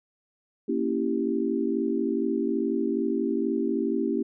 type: chord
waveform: sine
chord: A# diminished seventh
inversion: none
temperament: equal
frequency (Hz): 233.1 / 277.2 / 329.6 / 392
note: A#3 / C#4 / E4 / G4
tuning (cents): 0 / 0 / 0 / 0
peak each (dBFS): -29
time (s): 0.68-4.23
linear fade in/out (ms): 10
effects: none